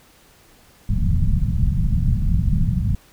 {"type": "low-pass noise", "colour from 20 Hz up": "pink", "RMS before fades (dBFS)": -18, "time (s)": [0.89, 2.95], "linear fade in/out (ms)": 5, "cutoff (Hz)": 200, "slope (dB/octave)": 48, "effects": ["pink hiss -52 dBFS RMS until 3.12 s"]}